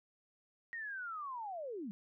sine linear sweep, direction down, 1890 to 185 Hz, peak -40 dBFS, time 0.73-1.91 s, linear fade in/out 0 ms, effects none

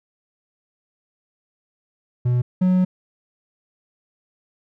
triangle tone pair in turn, 123 / 183.71 Hz, B2 / F#3, -7 / -12 cents, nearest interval perfect fifth, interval 695 cents, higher second, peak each -14 / -12 dBFS, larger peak second, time 2.25-2.42 / 2.61-2.85 s, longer second, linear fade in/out 10 ms, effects none

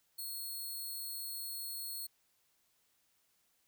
5% pulse tone, 4311 Hz, C#8, 49 cents flat, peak -33 dBFS, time 0.18-2.07 s, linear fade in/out 10 ms, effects white hiss -75 dBFS RMS until 3.67 s

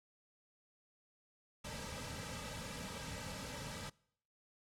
pink noise with comb filter, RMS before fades -45 dBFS, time 1.64-3.9 s, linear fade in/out 10 ms, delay 2.8 ms, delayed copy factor -0.9, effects noise-tail reverb RT60 0.7 s tail -25 dB re dry + low-pass 9000 Hz 12 dB/octave

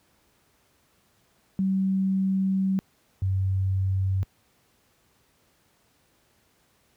sine tone pair in turn, 191.4 / 95.46 Hz, G3 / G2, -41 / -45 cents, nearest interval octave, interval 1204 cents, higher first, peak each -21 dBFS, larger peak neither, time 1.59-2.79 / 3.22-4.23 s, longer first, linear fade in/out 0 ms, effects pink hiss -65 dBFS RMS until 6.96 s + high-pass 60 Hz 12 dB/octave

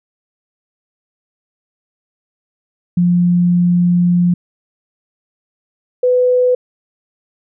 sine tone pair in turn, 175.9 / 499.4 Hz, F3 / B4, +13 / +19 cents, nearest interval octave + tritone, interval 1806 cents, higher second, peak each -9 dBFS, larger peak neither, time 2.97-4.34 / 6.03-6.55 s, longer first, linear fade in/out 5 ms, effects none

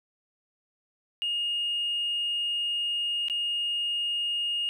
sine tone with dropouts, 2850 Hz, F7, 34 cents sharp, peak -25 dBFS, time 1.22-4.69 s, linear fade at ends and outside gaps 0 ms, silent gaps 3.284-3.299 s, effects tanh soft clip ceiling -22 dBFS + 11-bit

